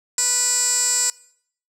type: tone with band-pass filter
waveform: 15% pulse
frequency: 490 Hz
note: B4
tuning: 14 cents flat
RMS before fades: -20 dBFS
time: 0.18-1.1 s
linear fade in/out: 2 ms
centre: 7300 Hz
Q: 7.4
effects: noise-tail reverb RT60 0.6 s tail -21 dB re dry